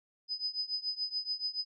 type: tone with tremolo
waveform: sine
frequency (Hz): 5010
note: D#8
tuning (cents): +11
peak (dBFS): -29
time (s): 0.28-1.65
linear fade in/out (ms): 50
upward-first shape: triangle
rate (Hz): 7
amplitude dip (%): 95
effects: none